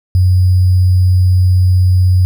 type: tone with sample-and-hold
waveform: sine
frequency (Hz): 91.6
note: F#2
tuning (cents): -17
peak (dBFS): -6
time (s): 0.15-2.25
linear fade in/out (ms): 0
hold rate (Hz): 4900
effects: none